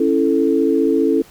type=chord; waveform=sine; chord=A major; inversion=first; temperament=just; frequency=275 / 330 / 440 Hz; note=C#4 / E4 / A4; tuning=-14 / +2 / 0 cents; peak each=-17 dBFS; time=0-1.22 s; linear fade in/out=5 ms; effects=pink hiss -46 dBFS RMS until 1.3 s